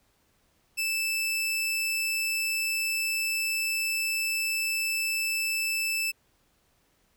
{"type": "tone", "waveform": "sawtooth", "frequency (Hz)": 2637, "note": "E7", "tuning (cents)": 0, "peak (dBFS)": -23, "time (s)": [0.77, 6.12], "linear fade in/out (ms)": 20, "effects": ["pink hiss -68 dBFS RMS until 7.16 s"]}